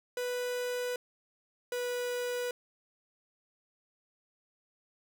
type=tone pair in turn; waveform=45% pulse; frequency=493.9 / 490.5 Hz; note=B4 / B4; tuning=0 / -12 cents; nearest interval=unison; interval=12 cents; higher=first; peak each=-32 / -32 dBFS; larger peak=neither; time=0.17-0.96 / 1.72-2.51 s; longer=neither; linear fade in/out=2 ms; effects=none